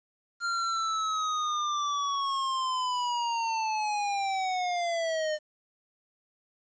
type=linear sweep; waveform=square; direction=down; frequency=1396.9 to 604 Hz; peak=-28 dBFS; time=0.4-5.39 s; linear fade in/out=50 ms; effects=resampled to 16000 Hz + 10-bit